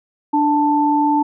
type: tone pair together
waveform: sine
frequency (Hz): 294.7 / 883.1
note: D4 / A5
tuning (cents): +6 / +6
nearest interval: octave + perfect fifth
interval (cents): 1900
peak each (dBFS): -16 / -15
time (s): 0.33-1.23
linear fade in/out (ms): 10
effects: none